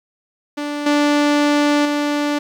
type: tone with level steps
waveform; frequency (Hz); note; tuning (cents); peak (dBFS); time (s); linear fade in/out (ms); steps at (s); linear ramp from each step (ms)
sawtooth; 292.6; D4; -6; -18 / -9 / -13; 0.57-2.39; 10; 0.86 / 1.85; 5
effects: low-pass 6000 Hz 12 dB/octave + 8-bit